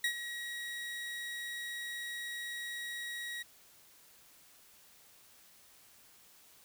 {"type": "tone with ADSR envelope", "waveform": "30% pulse", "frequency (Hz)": 1904, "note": "A#6", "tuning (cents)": 36, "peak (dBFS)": -25, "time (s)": [0.04, 3.43], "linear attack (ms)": 3, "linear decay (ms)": 86, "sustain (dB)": -11, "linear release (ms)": 12, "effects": ["white hiss -61 dBFS RMS until 6.64 s"]}